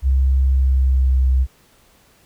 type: tone with pitch glide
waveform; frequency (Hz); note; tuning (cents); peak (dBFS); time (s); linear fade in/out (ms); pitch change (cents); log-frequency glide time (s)
sine; 66.3 to 64.86; C2 to C2; +23 to -15; -12; 0.02-1.47; 50; -38; 0.45-1.26
effects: pink hiss -54 dBFS RMS until 2.25 s